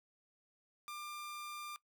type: tone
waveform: sawtooth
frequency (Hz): 1194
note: D6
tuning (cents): +28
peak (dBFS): -40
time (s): 0.88-1.76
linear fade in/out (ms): 0
effects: noise-tail reverb RT60 0.1 s tail -19 dB re dry